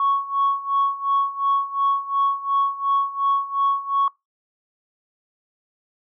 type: tone with tremolo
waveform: sine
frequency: 1108.7 Hz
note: C#6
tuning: in tune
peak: -14 dBFS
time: 0-4.08 s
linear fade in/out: 2 ms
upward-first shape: sine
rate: 2.8 Hz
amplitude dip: 85%
effects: noise-tail reverb RT60 0.2 s tail -24 dB re dry + tanh soft clip ceiling -12 dBFS

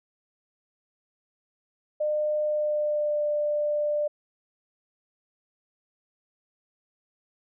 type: tone with pitch glide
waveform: sine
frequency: 604 to 594 Hz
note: D5 to D5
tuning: +48 to +20 cents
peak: -23 dBFS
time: 2-4.08 s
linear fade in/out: 10 ms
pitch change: -28 cents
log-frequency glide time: 2.43-3.24 s
effects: none

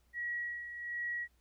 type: tone with tremolo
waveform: sine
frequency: 1915 Hz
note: A#6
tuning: 46 cents sharp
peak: -34 dBFS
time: 0.13-1.28 s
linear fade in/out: 50 ms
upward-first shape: sine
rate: 1.3 Hz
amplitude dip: 60%
effects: added 60 Hz sine -68 dBFS peak until 1.4 s + pink hiss -75 dBFS RMS until 1.4 s

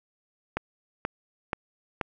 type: click train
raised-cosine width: 0.5 ms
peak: -12 dBFS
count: 4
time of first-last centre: 0.57-2.012 s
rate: 2.08 Hz
effects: none

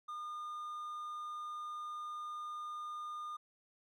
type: tone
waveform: triangle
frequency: 1215 Hz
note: D#6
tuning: 42 cents flat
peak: -39 dBFS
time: 0.08-3.37 s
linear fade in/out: 10 ms
effects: none

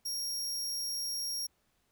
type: tone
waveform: sawtooth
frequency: 5588 Hz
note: F8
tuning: in tune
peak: -31 dBFS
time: 0.05-1.47 s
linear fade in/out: 10 ms
effects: pink hiss -74 dBFS RMS until 1.91 s

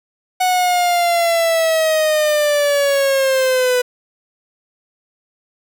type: linear sweep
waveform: 45% pulse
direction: down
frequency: 740 to 493.9 Hz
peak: -13 dBFS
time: 0.4-3.82 s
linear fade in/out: 10 ms
effects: none

